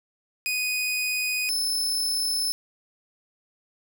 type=tone pair in turn; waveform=sawtooth; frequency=2489 / 5256 Hz; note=D#7 / E8; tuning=0 / -6 cents; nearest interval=octave + minor second; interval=1294 cents; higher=second; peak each=-21 dBFS; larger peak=neither; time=0.46-1.49 / 1.49-2.52 s; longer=neither; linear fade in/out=0 ms; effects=none